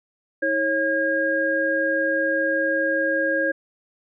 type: tone cluster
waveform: sine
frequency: 320.9 / 546 / 1627 Hz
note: E4 / C#5 / G#6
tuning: -46 / -26 / -36 cents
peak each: -27 / -23 / -22 dBFS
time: 0.42-3.52 s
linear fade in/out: 10 ms
effects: none